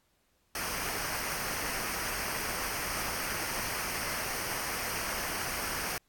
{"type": "noise with comb filter", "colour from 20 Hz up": "pink", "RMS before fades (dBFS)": -35, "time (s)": [0.55, 5.98], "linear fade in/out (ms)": 2, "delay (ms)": 0.27, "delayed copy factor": -0.65, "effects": ["pink hiss -72 dBFS RMS until 6.08 s", "AAC 64 kbps"]}